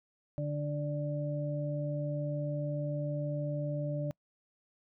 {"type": "harmonic tone", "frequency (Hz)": 146.83, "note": "D3", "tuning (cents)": 0, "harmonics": [1, 2, 4], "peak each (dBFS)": [-33, -41, -37], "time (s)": [0.38, 4.11], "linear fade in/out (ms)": 0, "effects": ["noise-tail reverb RT60 0.1 s tail -26 dB re dry"]}